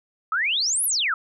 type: exponential two-way sweep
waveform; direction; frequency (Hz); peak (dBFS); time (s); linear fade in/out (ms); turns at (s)
sine; up then down; 1237 to 11840 to 1237; -20; 0.32-1.14; 2; 0.85
effects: none